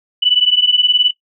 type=beating tone pair; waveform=sine; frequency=2960 / 2979 Hz; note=F#7 / F#7; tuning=0 / +11 cents; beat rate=19 Hz; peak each=-13 dBFS; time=0.22-1.11 s; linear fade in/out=10 ms; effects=noise-tail reverb RT60 0.1 s tail -17 dB re dry